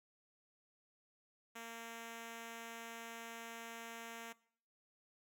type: tone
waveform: 5% pulse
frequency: 230 Hz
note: A#3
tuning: 23 cents flat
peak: -36 dBFS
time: 1.55-4.33 s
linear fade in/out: 10 ms
effects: noise-tail reverb RT60 0.6 s tail -21 dB re dry